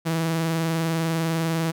sawtooth tone with vibrato, 163.4 Hz, E3, 15 cents flat, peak -18 dBFS, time 0.05-1.72 s, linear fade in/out 20 ms, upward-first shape sine, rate 20 Hz, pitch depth 40 cents each way, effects none

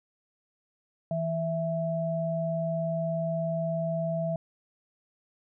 sine tone pair together, 163.29 / 660 Hz, E3 / E5, -16 / +2 cents, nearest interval 2 octaves, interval 2418 cents, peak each -30 / -29 dBFS, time 1.11-4.36 s, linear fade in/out 2 ms, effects none

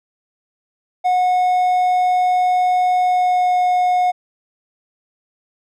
triangle tone with pitch glide, 729 to 724.8 Hz, F#5 to F#5, -26 to -36 cents, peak -11 dBFS, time 1.04-4.12 s, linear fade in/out 20 ms, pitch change -10 cents, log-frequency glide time 3-3.58 s, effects none

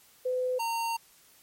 sine / square tone pair in turn, 506 / 919.5 Hz, B4 / A#5, +42 / -24 cents, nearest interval minor seventh, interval 1034 cents, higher second, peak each -26 / -29 dBFS, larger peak first, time 0.25-0.59 / 0.59-0.97 s, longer second, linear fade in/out 10 ms, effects white hiss -59 dBFS RMS until 1.42 s + MP3 64 kbps

